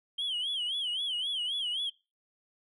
sine tone with vibrato, 3136 Hz, G7, in tune, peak -28 dBFS, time 0.18-1.9 s, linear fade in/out 10 ms, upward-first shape sine, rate 3.8 Hz, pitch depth 150 cents each way, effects noise-tail reverb RT60 0.3 s tail -25 dB re dry + tanh soft clip ceiling -28 dBFS

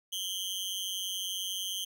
sawtooth tone with amplitude modulation, 3133 Hz, G7, 2 cents flat, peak -26 dBFS, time 0.12-1.85 s, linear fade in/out 10 ms, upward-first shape sine, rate 189 Hz, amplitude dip 95%, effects none

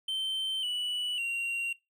triangle tone with pitch steps, 3103 / 2955 / 2757 Hz, G7 / F#7 / F7, -18 / -3 / -23 cents, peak -28 dBFS, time 0.08-1.73 s, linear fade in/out 5 ms, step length 550 ms, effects noise-tail reverb RT60 0.2 s tail -19 dB re dry

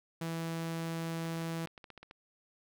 sawtooth tone, 164.81 Hz, E3, in tune, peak -31 dBFS, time 0.21-1.66 s, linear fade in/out 5 ms
clicks, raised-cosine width 0.3 ms, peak -33 dBFS, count 10, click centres 1.256 / 1.366 / 1.417 / 1.673 / 1.778 / 1.842 / 1.903 / 1.977 / 2.03 / 2.111 s
effects none

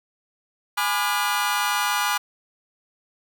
sawtooth chord, G# diminished seventh, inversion none, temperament just, 830.6 / 996.7 / 1196.1 / 1435.3 Hz, G#5 / B5 / D6 / F6, 0 / +16 / +31 / +47 cents, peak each -23 dBFS, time 0.77-2.18 s, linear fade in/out 10 ms, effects none

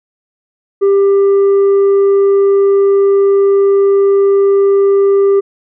sine tone with tanh clipping, 396.2 Hz, G4, 18 cents sharp, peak -7 dBFS, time 0.81-5.41 s, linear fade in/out 20 ms, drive 3 dB, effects none

